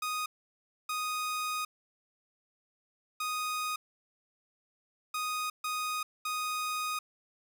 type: tone bursts at uneven times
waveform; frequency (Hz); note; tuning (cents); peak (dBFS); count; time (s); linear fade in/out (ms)
sawtooth; 1244; D#6; -1; -28; 6; 0.02-0.26 / 0.89-1.65 / 3.2-3.76 / 5.14-5.5 / 5.64-6.03 / 6.25-6.99; 5
effects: none